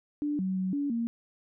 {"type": "tone with pitch steps", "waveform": "sine", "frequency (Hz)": [294.1, 188.4, 187.1, 285.4, 232.1], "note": ["D4", "F#3", "F#3", "D4", "A#3"], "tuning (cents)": [3, 32, 20, -49, -7], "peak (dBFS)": -27, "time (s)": [0.22, 1.07], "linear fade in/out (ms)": 0, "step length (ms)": 170, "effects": []}